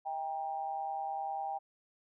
sine tone with amplitude modulation, 793 Hz, G5, 20 cents sharp, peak -31 dBFS, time 0.05-1.59 s, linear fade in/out 20 ms, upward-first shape sine, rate 150 Hz, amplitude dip 70%, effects none

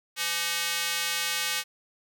square tone with high-pass filter, 170 Hz, F3, 46 cents flat, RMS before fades -29 dBFS, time 0.16-1.64 s, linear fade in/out 50 ms, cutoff 2300 Hz, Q 0.88, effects none

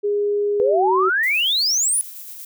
sine tone with pitch glide, 410.7 to 376.6 Hz, G#4 to F#4, -19 to +31 cents, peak -17 dBFS, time 0.03-1.1 s, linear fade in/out 20 ms, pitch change -150 cents, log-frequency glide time 0.71-0.78 s
sine exponential sweep, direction up, 466.2 to 10548 Hz, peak -16 dBFS, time 0.6-2.01 s, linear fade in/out 0 ms
violet noise with tremolo, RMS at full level -35 dBFS, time 1.23-2.45 s, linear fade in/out 5 ms, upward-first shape square, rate 8.6 Hz, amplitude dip 25%
effects none

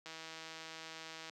click train, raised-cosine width 0.2 ms, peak -30 dBFS, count 200, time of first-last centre 0.06-1.296 s, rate 161 Hz, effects high-pass 200 Hz 12 dB/octave

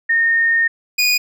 sine / 25% pulse tone pair in turn, 1836 / 2464 Hz, A#6 / D#7, -27 / -17 cents, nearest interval perfect fourth, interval 510 cents, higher second, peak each -12 / -9 dBFS, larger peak second, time 0.09-0.68 / 0.98-1.18 s, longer first, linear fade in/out 10 ms, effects none

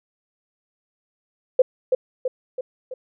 sine tone with echo, 512 Hz, C5, 38 cents flat, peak -9 dBFS, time 1.59-1.62 s, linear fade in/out 5 ms, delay 330 ms, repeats 4, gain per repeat -5 dB, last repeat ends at 2.94 s, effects none

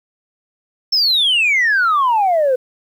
sine exponential sweep, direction down, 5410 to 493.9 Hz, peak -10 dBFS, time 0.92-2.56 s, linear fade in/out 10 ms, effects tanh soft clip ceiling -9 dBFS + 8-bit

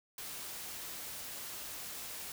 white noise, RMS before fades -44 dBFS, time 0.18-2.32 s, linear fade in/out 2 ms, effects none

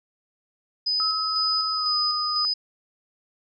sine tone with tremolo, 5000 Hz, D#8, 8 cents sharp, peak -21 dBFS, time 0.86-2.54 s, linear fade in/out 10 ms, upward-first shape square, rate 2 Hz, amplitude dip 35%
sine tone with pitch glide, 1285 to 1232.7 Hz, E6 to D#6, -45 to -17 cents, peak -27 dBFS, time 1-2.45 s, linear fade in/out 0 ms, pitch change -72 cents, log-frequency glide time 1.73-1.96 s
effects none

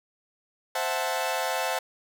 sawtooth chord, F# half-diminished seventh, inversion second, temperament equal, 523.3 / 659.3 / 740 / 880 Hz, C5 / E5 / F#5 / A5, 0 / 0 / 0 / 0 cents, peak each -28 dBFS, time 0.75-1.79 s, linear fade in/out 5 ms, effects none

